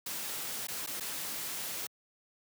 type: noise with dropouts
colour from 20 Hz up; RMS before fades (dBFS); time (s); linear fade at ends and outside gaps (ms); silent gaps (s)
white; -38; 0.06-1.87; 5; 0.671-0.683 / 0.864-0.872 / 1-1.006
effects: high-pass 100 Hz 12 dB/octave